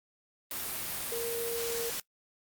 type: tone in noise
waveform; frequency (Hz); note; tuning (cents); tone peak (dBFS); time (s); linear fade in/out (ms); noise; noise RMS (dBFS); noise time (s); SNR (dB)
sine; 466.2; A#4; 0; -33; 1.12-1.9; 2; white; -36; 0.51-2; 0
effects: noise-tail reverb RT60 0.1 s tail -21 dB re dry + Opus 32 kbps